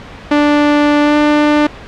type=tone with pitch glide; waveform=sawtooth; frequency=293.7 to 297.5 Hz; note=D4 to D4; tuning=0 to +22 cents; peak=-4 dBFS; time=0.31-1.67 s; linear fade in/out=5 ms; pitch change=+22 cents; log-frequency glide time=1.02-1.17 s; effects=pink hiss -32 dBFS RMS until 1.87 s + low-pass 3000 Hz 12 dB/octave